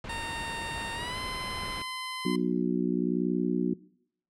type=low-pass noise; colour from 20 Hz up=pink; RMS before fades=-40 dBFS; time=0.04-1.82 s; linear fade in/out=2 ms; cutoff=3000 Hz; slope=12 dB/octave
type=tone with pitch glide; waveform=15% pulse; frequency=920 to 1026.7 Hz; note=A#5 to C6; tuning=-23 to -33 cents; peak=-28 dBFS; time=0.09-2.36 s; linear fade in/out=5 ms; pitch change=+190 cents; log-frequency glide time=0.94-1.18 s
type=harmonic tone; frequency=60.9 Hz; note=B1; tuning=24 cents flat; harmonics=3 / 4 / 5 / 6; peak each=-29 / -30 / -31 / -32 dBFS; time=2.25-3.74 s; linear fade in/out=5 ms
effects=noise-tail reverb RT60 0.7 s tail -21 dB re dry + low-pass 10000 Hz 12 dB/octave